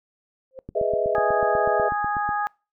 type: tone with exponential growth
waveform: sine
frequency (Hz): 525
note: C5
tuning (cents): +6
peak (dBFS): -30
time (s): 0.51-0.59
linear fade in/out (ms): 0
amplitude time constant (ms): 17
type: click train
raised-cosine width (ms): 3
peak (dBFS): -22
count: 14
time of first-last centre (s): 0.69-2.291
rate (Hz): 8.12
type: chord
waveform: sine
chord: E major seventh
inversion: first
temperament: equal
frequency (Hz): 415.3 / 493.9 / 622.3 / 659.3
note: G#4 / B4 / D#5 / E5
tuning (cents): 0 / 0 / 0 / 0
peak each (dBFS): -26 / -27 / -25 / -24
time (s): 0.75-1.89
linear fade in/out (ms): 10
type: harmonic tone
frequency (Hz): 414.5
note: G#4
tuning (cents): -3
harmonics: 2 / 3 / 4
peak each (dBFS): -24 / -28 / -30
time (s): 1.15-2.47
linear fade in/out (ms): 0
effects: noise-tail reverb RT60 0.3 s tail -25 dB re dry